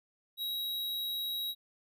square tone, 3841 Hz, B7, 49 cents flat, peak -34 dBFS, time 0.37-1.55 s, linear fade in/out 50 ms, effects none

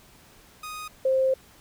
sawtooth / sine tone pair in turn, 1244.5 / 526.6 Hz, D#6 / C5, 0 / +11 cents, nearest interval octave + minor third, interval 1489 cents, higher first, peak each -31 / -19 dBFS, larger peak second, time 0.63-0.88 / 1.05-1.34 s, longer second, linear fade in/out 5 ms, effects pink hiss -54 dBFS RMS until 1.6 s

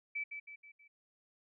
sine tone with echo, 2309 Hz, D7, 30 cents flat, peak -35 dBFS, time 0.15-0.24 s, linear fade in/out 10 ms, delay 160 ms, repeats 4, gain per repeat -6 dB, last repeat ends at 0.88 s, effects none

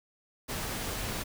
pink noise, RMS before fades -35 dBFS, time 0.48-1.24 s, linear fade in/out 20 ms, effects none

